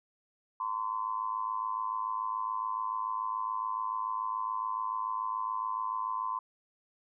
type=tone with amplitude modulation; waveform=sine; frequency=1027 Hz; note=C6; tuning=33 cents flat; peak=-27 dBFS; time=0.6-6.39 s; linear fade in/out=5 ms; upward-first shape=sine; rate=107 Hz; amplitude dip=85%; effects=none